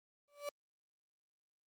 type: tone with exponential growth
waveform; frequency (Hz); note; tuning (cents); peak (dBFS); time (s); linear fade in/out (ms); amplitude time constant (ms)
35% pulse; 579; D5; -25; -34; 0.28-0.49; 2; 44
effects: Opus 24 kbps